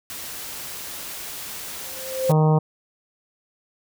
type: noise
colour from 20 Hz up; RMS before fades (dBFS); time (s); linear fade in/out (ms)
white; -34; 0.1-2.32; 0
type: tone with exponential growth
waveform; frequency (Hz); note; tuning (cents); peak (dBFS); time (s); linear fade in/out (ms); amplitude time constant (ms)
sine; 523.3; C5; 0; -16; 1.75-2.31; 1; 120
type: harmonic tone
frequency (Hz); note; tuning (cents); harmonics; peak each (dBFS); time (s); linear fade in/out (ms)
155.3; D#3; -3; 1 / 2 / 3 / 4 / 5 / 6 / 7 / 8; -15 / -31 / -23 / -29 / -27 / -29 / -33 / -39; 2.29-2.59; 10
effects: none